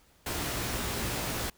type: noise with comb filter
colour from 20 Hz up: pink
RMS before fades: -33 dBFS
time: 0.26-1.5 s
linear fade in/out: 5 ms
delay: 17 ms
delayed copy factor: +0.6
effects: pink hiss -63 dBFS RMS until 1.57 s